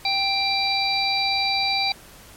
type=harmonic tone with a mistuned harmonic; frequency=787 Hz; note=G5; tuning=7 cents sharp; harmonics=1 / 3 / 5 / 6; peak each=-25 / -25 / -25 / -25 dBFS; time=0.05-1.92 s; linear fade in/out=2 ms; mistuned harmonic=6; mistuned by=-24 cents; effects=pink hiss -46 dBFS RMS until 2.36 s + MP3 64 kbps